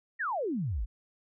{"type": "exponential sweep", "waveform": "sine", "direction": "down", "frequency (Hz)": [1945, 42.22], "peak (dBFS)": -29, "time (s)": [0.19, 0.86], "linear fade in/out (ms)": 20, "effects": []}